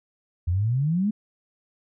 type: exponential sweep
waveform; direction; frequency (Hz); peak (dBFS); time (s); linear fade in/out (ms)
sine; up; 82.41 to 220; -20; 0.47-1.11; 10
effects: none